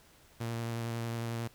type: tone with vibrato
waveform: sawtooth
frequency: 116.1 Hz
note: A#2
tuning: 7 cents flat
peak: -30 dBFS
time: 0.4-1.48 s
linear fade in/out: 10 ms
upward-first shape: sine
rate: 11 Hz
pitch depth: 16 cents each way
effects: pink hiss -61 dBFS RMS until 1.54 s